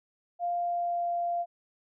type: tone with pitch glide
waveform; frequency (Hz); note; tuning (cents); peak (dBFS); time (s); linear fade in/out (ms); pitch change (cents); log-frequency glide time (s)
sine; 698.5 to 693.3; F5 to F5; 0 to -13; -27; 0.39-1.46; 50; -13; 0.54-1.11
effects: none